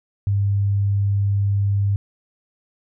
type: tone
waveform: sine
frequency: 100 Hz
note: G2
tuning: 35 cents sharp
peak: -16 dBFS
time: 0.27-1.96 s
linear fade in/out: 0 ms
effects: none